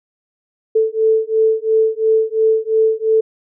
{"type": "beating tone pair", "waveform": "sine", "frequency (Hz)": [440, 442.9], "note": ["A4", "A4"], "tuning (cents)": [0, 11], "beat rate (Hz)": 2.9, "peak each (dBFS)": -15, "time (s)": [0.75, 3.21], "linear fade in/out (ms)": 10, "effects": []}